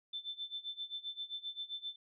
sine tone with tremolo, 3537 Hz, A7, 8 cents sharp, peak -37 dBFS, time 0.13-1.96 s, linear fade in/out 5 ms, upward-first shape sine, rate 7.6 Hz, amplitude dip 90%, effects none

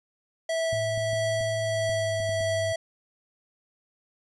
square tone with tremolo, 654 Hz, E5, 14 cents flat, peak -25 dBFS, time 0.49-2.76 s, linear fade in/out 5 ms, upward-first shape triangle, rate 1.6 Hz, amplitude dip 25%
sine tone with pitch glide, 110 to 100.87 Hz, A2 to G2, 0 to +50 cents, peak -32 dBFS, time 0.72-2.73 s, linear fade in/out 10 ms, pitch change -150 cents, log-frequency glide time 1.6-2.4 s
clicks, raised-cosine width 5 ms, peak -30 dBFS, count 8, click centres 0.731 / 0.977 / 1.132 / 1.409 / 1.895 / 2.202 / 2.293 / 2.408 s
effects resampled to 22050 Hz

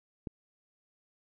click, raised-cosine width 3 ms, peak -24 dBFS, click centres 0.272 s, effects none

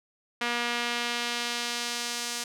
sawtooth tone with band-pass filter sweep, 238.9 Hz, A#3, 43 cents sharp, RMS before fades -31 dBFS, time 0.41-2.44 s, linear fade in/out 5 ms, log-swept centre 2300 to 6400 Hz, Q 0.95, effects none

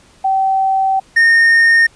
sine / triangle tone pair in turn, 770 / 1836.4 Hz, G5 / A#6, -31 / -26 cents, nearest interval octave + minor third, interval 1505 cents, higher second, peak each -11 / -5 dBFS, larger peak second, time 0.24-1 / 1.16-1.87 s, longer first, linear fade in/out 10 ms, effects pink hiss -48 dBFS RMS until 1.95 s + resampled to 22050 Hz

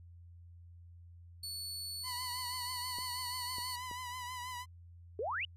sawtooth tone, 4435 Hz, C#8, in tune, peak -37 dBFS, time 1.43-3.76 s, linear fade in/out 5 ms
sawtooth tone with vibrato, 995 Hz, B5, 13 cents sharp, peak -37 dBFS, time 2.03-4.66 s, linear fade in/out 50 ms, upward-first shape triangle, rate 6.2 Hz, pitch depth 56 cents each way
clicks, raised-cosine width 2 ms, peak -37 dBFS, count 3, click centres 2.986 / 3.584 / 3.913 s
sine exponential sweep, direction up, 392 to 3039 Hz, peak -34 dBFS, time 5.19-5.45 s, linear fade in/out 2 ms
effects added 86 Hz sine -52 dBFS peak until 5.56 s + resampled to 32000 Hz

